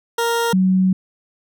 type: tone pair in turn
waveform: 20% pulse / sine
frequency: 466.2 / 187.05 Hz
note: A#4 / F#3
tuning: 0 / +19 cents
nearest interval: octave + major third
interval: 1581 cents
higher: first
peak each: -12 dBFS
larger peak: neither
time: 0.18-0.53 / 0.53-0.93 s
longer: second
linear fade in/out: 5 ms
effects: none